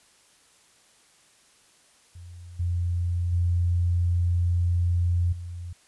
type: tone with level steps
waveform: sine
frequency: 87.31 Hz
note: F2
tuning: in tune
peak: -40 / -23 / -20 / -33 dBFS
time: 2.15-5.73 s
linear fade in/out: 5 ms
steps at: 2.59 / 3.32 / 5.32 s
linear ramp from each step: 10 ms
effects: white hiss -59 dBFS RMS until 5.87 s + resampled to 24000 Hz